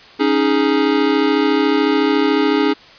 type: chord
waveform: square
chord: C# suspended second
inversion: none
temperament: equal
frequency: 277.2 / 311.1 / 415.3 Hz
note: C#4 / D#4 / G#4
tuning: 0 / 0 / 0 cents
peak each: -18 dBFS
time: 0.19-2.74 s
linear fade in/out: 20 ms
effects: white hiss -42 dBFS RMS until 2.98 s + resampled to 11025 Hz